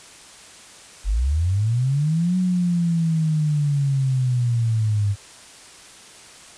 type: linear two-way sweep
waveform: sine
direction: up then down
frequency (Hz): 43.65 to 185 to 99.2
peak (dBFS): -17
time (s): 1.04-5.16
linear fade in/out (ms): 50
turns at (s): 2.37
effects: white hiss -44 dBFS RMS until 6.57 s + resampled to 22050 Hz